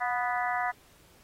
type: harmonic tone with a mistuned harmonic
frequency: 246.9 Hz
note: B3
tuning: in tune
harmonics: 3 / 4 / 5 / 6 / 7 / 8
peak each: -30 / -34 / -36 / -38 / -36 / -36 dBFS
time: 0-0.72 s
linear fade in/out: 20 ms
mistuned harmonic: 3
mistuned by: -31 cents
effects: pink hiss -60 dBFS RMS until 1.23 s + AAC 48 kbps